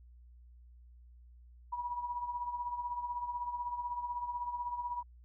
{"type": "tone with tremolo", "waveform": "sine", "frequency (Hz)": 969, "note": "B5", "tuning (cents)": -33, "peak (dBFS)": -32, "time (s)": [1.72, 5.03], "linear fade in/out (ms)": 10, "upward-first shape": "triangle", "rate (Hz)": 16, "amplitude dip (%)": 70, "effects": ["added 60 Hz sine -54 dBFS peak until 5.24 s"]}